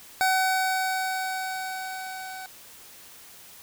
25% pulse tone with level ramp, 755 Hz, F#5, 35 cents sharp, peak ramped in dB -16 to -33 dBFS, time 0.21-2.46 s, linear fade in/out 0 ms, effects white hiss -48 dBFS RMS until 3.62 s

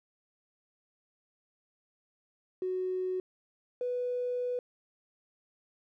triangle tone pair in turn, 370 / 493.9 Hz, F#4 / B4, 0 / 0 cents, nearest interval perfect fourth, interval 500 cents, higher second, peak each -26 dBFS, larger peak neither, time 2.62-3.2 / 3.81-4.59 s, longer second, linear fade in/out 2 ms, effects tanh soft clip ceiling -28 dBFS

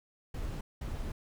brown noise bursts at uneven times, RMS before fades -37 dBFS, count 2, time 0.34-0.61 / 0.81-1.12 s, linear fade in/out 5 ms, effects none

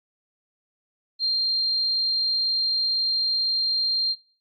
sine tone, 4186 Hz, C8, in tune, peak -20 dBFS, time 1.19-4.16 s, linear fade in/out 50 ms, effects noise-tail reverb RT60 0.4 s tail -21 dB re dry + AAC 32 kbps

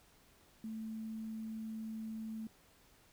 sine tone with quantisation, 220.7 Hz, A3, 5 cents sharp, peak -40 dBFS, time 0.64-2.47 s, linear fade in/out 2 ms, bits 11, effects pink hiss -66 dBFS RMS until 3.12 s

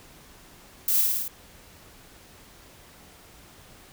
violet noise with echo, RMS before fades -23 dBFS, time 0.88-1.01 s, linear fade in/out 2 ms, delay 54 ms, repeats 5, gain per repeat -2 dB, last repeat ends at 1.28 s, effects pink hiss -51 dBFS RMS until 3.92 s

